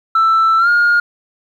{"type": "tone with pitch glide", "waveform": "sine", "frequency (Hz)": [1327, 1422.2], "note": ["E6", "F6"], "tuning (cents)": [11, 31], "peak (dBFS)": -7, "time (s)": [0.15, 1], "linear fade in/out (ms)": 5, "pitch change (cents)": 120, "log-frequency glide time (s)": [0.58, 0.69], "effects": ["tanh soft clip ceiling -7 dBFS", "8-bit"]}